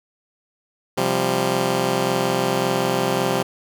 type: chord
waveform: 10% pulse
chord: C suspended fourth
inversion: none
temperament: just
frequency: 130.81 / 174.42 / 196.22 Hz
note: C3 / F3 / G3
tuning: 0 / -2 / +2 cents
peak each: -16 dBFS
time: 0.97-3.43 s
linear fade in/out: 10 ms
effects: none